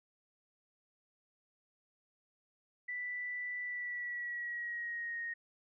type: tone with pitch glide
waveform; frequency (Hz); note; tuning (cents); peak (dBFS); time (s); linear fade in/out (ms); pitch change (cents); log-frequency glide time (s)
sine; 1975.5 to 1864.6; B6 to A#6; 0 to 0; -37; 2.88-5.34; 10; -100; 3.62-5.2
effects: none